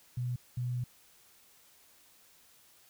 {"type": "tone bursts at uneven times", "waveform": "sine", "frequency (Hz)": 123.47, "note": "B2", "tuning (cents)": 0, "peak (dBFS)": -31, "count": 2, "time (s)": [[0.17, 0.36], [0.57, 0.84]], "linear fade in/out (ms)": 5, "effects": ["white hiss -62 dBFS RMS until 2.89 s"]}